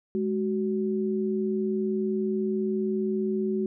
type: tone pair together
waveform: sine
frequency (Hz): 209.8 / 374.9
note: G#3 / F#4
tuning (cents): +18 / +23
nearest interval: minor seventh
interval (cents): 1005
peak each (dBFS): -27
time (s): 0.15-3.66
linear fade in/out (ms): 0
effects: none